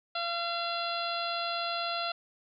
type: harmonic tone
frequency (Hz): 684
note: F5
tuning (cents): -36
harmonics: 1 / 2 / 3 / 4 / 5 / 6 / 7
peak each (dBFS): -35 / -35 / -47 / -39 / -40 / -38 / -46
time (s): 0.15-2.12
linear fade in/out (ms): 5
effects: none